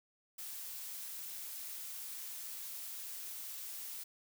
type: noise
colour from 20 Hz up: blue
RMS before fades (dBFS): -45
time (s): 0.38-4.04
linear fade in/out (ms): 10
effects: none